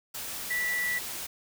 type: tone in noise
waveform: sine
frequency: 1960 Hz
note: B6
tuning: 14 cents flat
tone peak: -27 dBFS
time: 0.5-0.99 s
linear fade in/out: 10 ms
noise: white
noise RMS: -37 dBFS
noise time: 0.14-1.27 s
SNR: +7 dB
effects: none